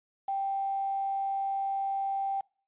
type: tone with quantisation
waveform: sine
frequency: 784 Hz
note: G5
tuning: in tune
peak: -28 dBFS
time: 0.28-2.41 s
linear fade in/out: 5 ms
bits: 8
effects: noise-tail reverb RT60 0.4 s tail -25 dB re dry + resampled to 8000 Hz